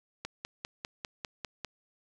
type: click train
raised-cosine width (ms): 0.2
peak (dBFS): -19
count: 8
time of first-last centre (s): 0.25-1.647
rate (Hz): 5.01
effects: none